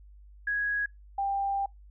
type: tone pair in turn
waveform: sine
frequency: 1661.2 / 791.9 Hz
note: G#6 / G5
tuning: 0 / +17 cents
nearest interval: octave + minor second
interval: 1283 cents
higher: first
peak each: -26 dBFS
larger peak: neither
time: 0.47-0.86 / 1.18-1.66 s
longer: second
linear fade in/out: 5 ms
effects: noise-tail reverb RT60 0.2 s tail -26 dB re dry + added 50 Hz sine -49 dBFS peak until 1.9 s